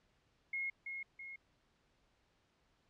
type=tone with echo; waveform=sine; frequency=2158 Hz; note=C#7; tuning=47 cents flat; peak=-36 dBFS; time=0.53-0.7 s; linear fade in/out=5 ms; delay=330 ms; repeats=2; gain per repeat=-5 dB; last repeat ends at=1.36 s; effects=pink hiss -75 dBFS RMS until 2.89 s + low-pass 5000 Hz 12 dB/octave